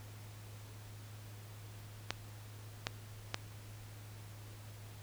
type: clicks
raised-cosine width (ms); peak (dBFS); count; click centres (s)
0.2; -16; 3; 2.106 / 2.869 / 3.344
effects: added 105 Hz sine -49 dBFS peak until 5.02 s + pink hiss -57 dBFS RMS until 5.02 s